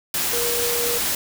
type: tone in noise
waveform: sine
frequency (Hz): 476.5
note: A#4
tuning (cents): +38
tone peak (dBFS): -25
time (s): 0.33-0.98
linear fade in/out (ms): 2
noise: white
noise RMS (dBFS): -23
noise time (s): 0.14-1.15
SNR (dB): -5
effects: none